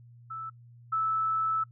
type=tone pair in turn; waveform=sine; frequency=1316 / 1310.6 Hz; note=E6 / E6; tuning=-3 / -10 cents; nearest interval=unison; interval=7 cents; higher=first; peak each=-35 / -25 dBFS; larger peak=second; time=0.3-0.5 / 0.92-1.64 s; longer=second; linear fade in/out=10 ms; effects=noise-tail reverb RT60 0.1 s tail -23 dB re dry + added 119 Hz sine -50 dBFS peak until 1.71 s